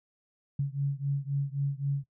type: beating tone pair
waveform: sine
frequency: 138.5 / 142.3 Hz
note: C#3 / C#3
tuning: -1 / +46 cents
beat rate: 3.8 Hz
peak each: -30 / -31 dBFS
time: 0.59-2.04 s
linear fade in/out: 5 ms
effects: noise-tail reverb RT60 0.1 s tail -19 dB re dry